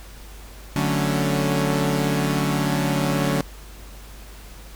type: chord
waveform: sawtooth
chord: D major seventh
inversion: none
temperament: equal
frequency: 146.83 / 185 / 220 / 277.2 Hz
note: D3 / F#3 / A3 / C#4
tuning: 0 / 0 / 0 / 0 cents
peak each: -19 / -22 / -24 / -22 dBFS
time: 0.76-3.41 s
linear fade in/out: 0 ms
effects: added 50 Hz sine -39 dBFS peak until 4.75 s + pink hiss -45 dBFS RMS until 4.75 s